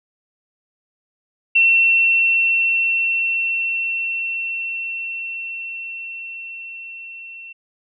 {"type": "tone with level ramp", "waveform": "sine", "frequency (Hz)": 2707, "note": "E7", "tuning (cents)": 45, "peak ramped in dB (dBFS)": [-10, -34], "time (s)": [1.55, 7.53], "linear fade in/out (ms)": 10, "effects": []}